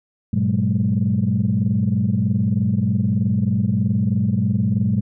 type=tone cluster; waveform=sine; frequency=103.1 / 121.8 / 187.8 / 211 Hz; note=G#2 / B2 / F#3 / G#3; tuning=-12 / -24 / +26 / +28 cents; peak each=-21 dBFS; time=0.33-5.01 s; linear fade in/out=5 ms; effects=tanh soft clip ceiling -8 dBFS